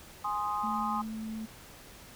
sine chord, Ab major, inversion none, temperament equal, 830.6 / 1046.5 / 1244.5 Hz, Ab5 / C6 / Eb6, 0 / 0 / 0 cents, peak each -34 dBFS, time 0.24-1.02 s, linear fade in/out 10 ms
sine tone, 220 Hz, A3, in tune, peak -35 dBFS, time 0.63-1.46 s, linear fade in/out 10 ms
effects pink hiss -51 dBFS RMS until 2.15 s

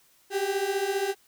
35% pulse beating tone pair, 384.4 / 399.4 Hz, G4 / G4, -34 / +32 cents, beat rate 15 Hz, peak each -28 / -26 dBFS, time 0.3-1.15 s, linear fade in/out 50 ms, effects white hiss -62 dBFS RMS until 1.27 s

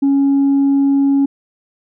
sine tone, 277.2 Hz, C#4, in tune, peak -8 dBFS, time 0.02-1.26 s, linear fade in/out 10 ms, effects tanh soft clip ceiling -8 dBFS

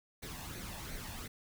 pink noise with flanger, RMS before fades -44 dBFS, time 0.22-1.28 s, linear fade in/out 10 ms, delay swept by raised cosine 0.48 to 1.16 ms, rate 2.8 Hz, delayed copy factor +0.55, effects none

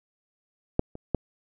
clicks, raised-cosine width 2 ms, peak -7 / -26 / -10 dBFS, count 3, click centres 0.794 / 0.954 / 1.147 s, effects none

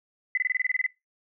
sine tone bursts, 2016 Hz, B6, 35 cents sharp, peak -21 dBFS, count 11, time 0.35-0.864 s, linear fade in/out 2 ms, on 24 ms, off 25 ms, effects noise-tail reverb RT60 0.2 s tail -21 dB re dry

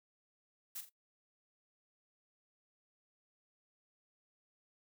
blue noise with echo, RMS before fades -43 dBFS, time 0.75-0.81 s, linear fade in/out 10 ms, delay 43 ms, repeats 2, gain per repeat -9 dB, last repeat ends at 0.896 s, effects noise-tail reverb RT60 0.1 s tail -18 dB re dry

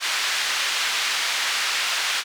pink band-pass noise, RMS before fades -24 dBFS, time 0-2.24 s, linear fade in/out 50 ms, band 1700 to 5200 Hz, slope 12 dB/octave, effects none

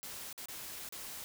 white noise with dropouts, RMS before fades -45 dBFS, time 0.03-1.24 s, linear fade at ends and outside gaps 0 ms, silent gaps 0.328-0.378 / 0.457-0.485 / 0.889-0.924 s, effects none

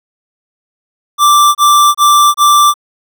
square tone bursts, 1174.7 Hz, D6, in tune, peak -5 dBFS, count 4, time 1.18-2.741 s, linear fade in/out 50 ms, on 370 ms, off 27 ms, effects none

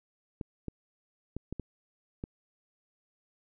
clicks, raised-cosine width 3 ms, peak -23 dBFS, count 6, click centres 0.412 / 0.683 / 1.366 / 1.526 / 1.597 / 2.239 s, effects none

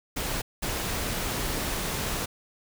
pink noise bursts at uneven times, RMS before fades -30 dBFS, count 2, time 0.16-0.42 / 0.62-2.26 s, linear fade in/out 10 ms, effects none

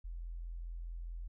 sine tone, 42.39 Hz, E1, 49 cents sharp, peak -40 dBFS, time 0.04-1.28 s, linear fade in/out 10 ms, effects none

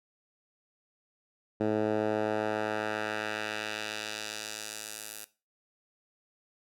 10% pulse tone with band-pass filter sweep, 107.4 Hz, A2, 41 cents flat, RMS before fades -33 dBFS, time 1.6-5.25 s, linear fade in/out 10 ms, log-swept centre 370 to 12000 Hz, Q 0.86, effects noise-tail reverb RT60 0.3 s tail -17 dB re dry

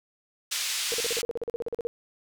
pink band-pass noise, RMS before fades -30 dBFS, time 0.51-1.22 s, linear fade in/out 10 ms, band 2900 to 8800 Hz, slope 12 dB/octave
sine tone bursts, 470 Hz, A#4, 14 cents sharp, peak -27 dBFS, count 16, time 0.92-1.87 s, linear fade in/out 0 ms, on 20 ms, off 42 ms
effects none

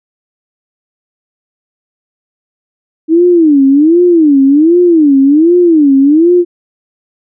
sine tone with vibrato, 310.1 Hz, D#4, 6 cents flat, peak -3 dBFS, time 3.08-6.45 s, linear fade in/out 50 ms, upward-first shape sine, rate 1.3 Hz, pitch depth 240 cents each way, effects none

